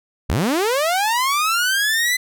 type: linear sweep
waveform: sawtooth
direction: up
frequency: 43.77 to 2026 Hz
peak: -13 dBFS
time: 0.29-2.17 s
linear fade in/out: 10 ms
effects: none